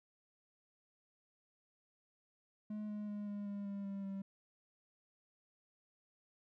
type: tone with pitch steps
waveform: triangle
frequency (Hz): 211.6 / 209.2 / 206.8 / 204.4 / 202 / 199.72 / 197.43 / 195.16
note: G#3 / G#3 / G#3 / G#3 / G#3 / G3 / G3 / G3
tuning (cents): +33 / +13 / -7 / -27 / -48 / +33 / +13 / -7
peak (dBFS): -38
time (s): 2.7-4.22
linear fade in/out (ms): 5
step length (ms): 190
effects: none